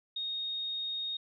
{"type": "tone", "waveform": "sine", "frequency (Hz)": 3720, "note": "A#7", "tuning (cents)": -4, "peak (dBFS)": -33, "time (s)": [0.16, 1.17], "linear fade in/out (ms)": 5, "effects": []}